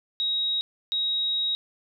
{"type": "tone bursts at uneven times", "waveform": "sine", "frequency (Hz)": 3800, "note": "A#7", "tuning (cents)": 33, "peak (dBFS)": -23, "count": 2, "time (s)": [[0.2, 0.61], [0.92, 1.55]], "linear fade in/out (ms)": 0, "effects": []}